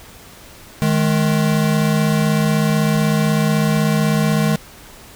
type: tone pair together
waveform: square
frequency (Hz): 155.56 / 211.6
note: D#3 / G#3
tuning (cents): 0 / +33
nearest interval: perfect fourth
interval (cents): 533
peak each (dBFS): -17 / -18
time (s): 0.82-4.56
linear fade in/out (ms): 0
effects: pink hiss -41 dBFS RMS until 5.15 s